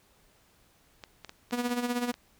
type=clicks; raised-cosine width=0.2 ms; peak=-25 dBFS; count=9; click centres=1.038 / 1.247 / 1.294 / 1.51 / 1.589 / 1.694 / 2.037 / 2.093 / 2.141 s
type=tone with tremolo; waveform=sawtooth; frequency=243.2 Hz; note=B3; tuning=26 cents flat; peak=-22 dBFS; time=1.52-2.12 s; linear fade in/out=10 ms; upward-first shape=sine; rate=16 Hz; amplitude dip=65%
effects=pink hiss -64 dBFS RMS until 2.39 s